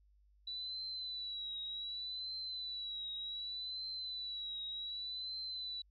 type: tone with vibrato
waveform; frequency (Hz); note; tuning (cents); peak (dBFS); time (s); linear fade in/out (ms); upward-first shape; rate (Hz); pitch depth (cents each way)
sine; 3951; B7; 0; -40; 0.47-5.82; 5; triangle; 0.66; 67
effects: added 50 Hz sine -65 dBFS peak until 5.9 s

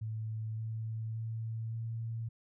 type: tone with pitch steps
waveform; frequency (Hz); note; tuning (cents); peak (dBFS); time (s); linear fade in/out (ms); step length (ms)
sine; 110 / 111.28 / 112.57 / 113.88; A2 / A2 / A2 / A#2; 0 / +20 / +40 / -40; -35; 0.01-2.29; 10; 570
effects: none

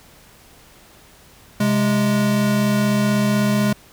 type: tone pair together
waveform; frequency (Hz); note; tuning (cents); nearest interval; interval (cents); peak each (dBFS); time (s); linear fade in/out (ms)
square; 131.87 / 207.7; C3 / G#3; +14 / 0; minor sixth; 786; -23 / -17; 1.6-3.73; 5
effects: pink hiss -48 dBFS RMS until 3.92 s

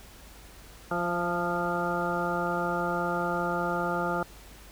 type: harmonic tone with a mistuned harmonic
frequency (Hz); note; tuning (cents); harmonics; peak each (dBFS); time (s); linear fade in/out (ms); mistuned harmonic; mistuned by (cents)
174.61; F3; 0; 1 / 2 / 3 / 4 / 5 / 7 / 8; -34 / -34 / -34 / -34 / -34 / -34 / -34; 0.91-4.23; 2; 4; -24
effects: added 50 Hz sine -51 dBFS peak until 4.71 s + pink hiss -51 dBFS RMS until 4.71 s

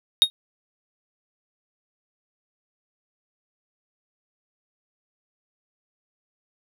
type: tone with exponential decay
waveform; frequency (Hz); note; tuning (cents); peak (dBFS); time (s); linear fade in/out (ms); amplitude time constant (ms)
triangle; 3729; A#7; 0; -5; 0.22-0.3; 0; 16
effects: none

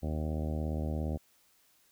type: harmonic tone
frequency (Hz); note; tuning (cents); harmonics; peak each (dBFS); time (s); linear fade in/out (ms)
77.3; D#2; -11; 1 / 2 / 3 / 4 / 5 / 6 / 7 / 8 / 9 / 10; -33 / -38 / -39 / -43 / -47 / -49 / -45 / -47 / -51 / -52; 0.02-1.18; 20
effects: white hiss -67 dBFS RMS until 1.91 s

